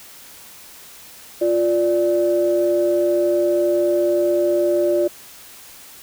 sine tone pair together, 349.8 / 587.3 Hz, F4 / D5, +3 / 0 cents, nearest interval major sixth, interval 897 cents, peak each -17 dBFS, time 1.41-5.08 s, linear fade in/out 10 ms, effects tanh soft clip ceiling -7 dBFS + white hiss -42 dBFS RMS until 6.02 s

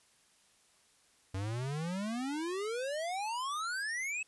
square exponential sweep, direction up, 92.5 to 2637 Hz, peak -35 dBFS, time 1.34-4.23 s, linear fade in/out 5 ms, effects white hiss -67 dBFS RMS until 4.27 s + resampled to 24000 Hz

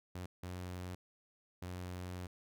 sawtooth tone bursts at uneven times, 90.3 Hz, F#2, 42 cents flat, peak -38 dBFS, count 3, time 0.15-0.26 / 0.43-0.95 / 1.62-2.27 s, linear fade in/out 5 ms, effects none

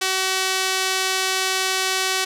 sawtooth tone with band-pass filter, 378.1 Hz, F#4, 38 cents sharp, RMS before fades -22 dBFS, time 0.01-2.25 s, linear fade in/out 10 ms, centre 4800 Hz, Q 0.64, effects none

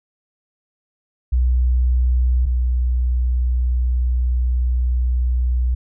sine tone pair in turn, 62.1 / 61.67 Hz, B1 / B1, +10 / -2 cents, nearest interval unison, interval 12 cents, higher first, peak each -13 / -15 dBFS, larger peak first, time 1.32-2.46 / 2.46-5.75 s, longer second, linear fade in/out 10 ms, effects none

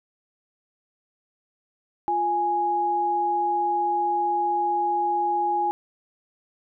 sine tone pair together, 349.2 / 830.5 Hz, F4 / G#5, 0 / 0 cents, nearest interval octave + minor third, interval 1500 cents, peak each -30 / -21 dBFS, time 2.08-5.71 s, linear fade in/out 0 ms, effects none

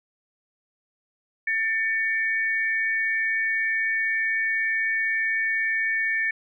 sine tone pair together, 1785 / 2249 Hz, A6 / C#7, +24 / +24 cents, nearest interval major third, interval 400 cents, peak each -23 / -27 dBFS, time 1.47-6.31 s, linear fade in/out 5 ms, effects none

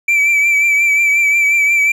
triangle tone with vibrato, 2322 Hz, D7, 20 cents flat, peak -8 dBFS, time 0.08-1.92 s, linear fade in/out 5 ms, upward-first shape triangle, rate 5.6 Hz, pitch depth 43 cents each way, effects none

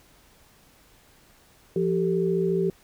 sine tone cluster, 172.9 / 386.4 / 440.4 Hz, F3 / G4 / A4, -17 / -25 / +2 cents, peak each -26 / -23 / -30 dBFS, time 1.76-2.7 s, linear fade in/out 2 ms, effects pink hiss -57 dBFS RMS until 2.83 s

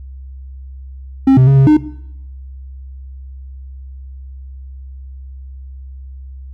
triangle tone with pitch steps, 267.7 / 129.6 / 136.6 / 135.3 / 304 Hz, C4 / C3 / C#3 / C#3 / D#4, +40 / -16 / -25 / -42 / -40 cents, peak -3 dBFS, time 1.27-1.77 s, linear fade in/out 5 ms, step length 100 ms, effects noise-tail reverb RT60 0.8 s tail -18 dB re dry + added 66 Hz sine -29 dBFS peak until 6.53 s

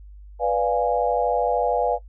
sine chord, B diminished seventh, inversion none, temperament equal, 493.9 / 587.3 / 698.5 / 830.6 Hz, B4 / D5 / F5 / Ab5, 0 / 0 / 0 / 0 cents, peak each -23 / -25 / -24 / -25 dBFS, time 0.39-1.99 s, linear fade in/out 50 ms, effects noise-tail reverb RT60 0.1 s tail -17 dB re dry + added 50 Hz sine -40 dBFS peak until 2.08 s

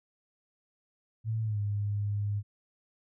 sine tone with pitch glide, 111.3 to 102.65 Hz, A2 to G#2, +20 to -20 cents, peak -28 dBFS, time 1.24-2.43 s, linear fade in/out 50 ms, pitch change -140 cents, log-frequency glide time 1.43-1.59 s, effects none

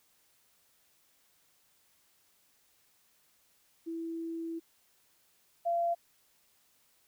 sine tone pair in turn, 330.2 / 684.9 Hz, E4 / F5, +3 / -34 cents, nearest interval octave + minor second, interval 1263 cents, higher second, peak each -35 / -27 dBFS, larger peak second, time 3.86-4.6 / 5.65-5.95 s, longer first, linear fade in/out 20 ms, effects white hiss -69 dBFS RMS until 7.07 s

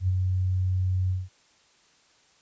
sine tone with ADSR envelope, 92.6 Hz, F#2, 2 cents sharp, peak -19 dBFS, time 0-1.29 s, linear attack 81 ms, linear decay 33 ms, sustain -3 dB, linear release 190 ms, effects white hiss -61 dBFS RMS until 2.41 s + resampled to 16000 Hz

